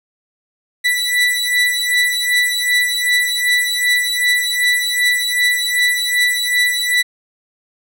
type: beating tone pair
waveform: 30% pulse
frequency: 1968 / 1970.6 Hz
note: B6 / B6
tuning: -7 / -4 cents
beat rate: 2.6 Hz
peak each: -14 dBFS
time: 0.84-7.03 s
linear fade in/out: 20 ms
effects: none